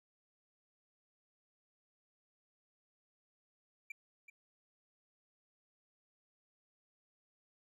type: tone with echo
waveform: triangle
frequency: 2349 Hz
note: D7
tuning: in tune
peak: -40 dBFS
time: 3.9-3.92 s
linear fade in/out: 5 ms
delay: 380 ms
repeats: 1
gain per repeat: -11 dB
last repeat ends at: 4.3 s
effects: none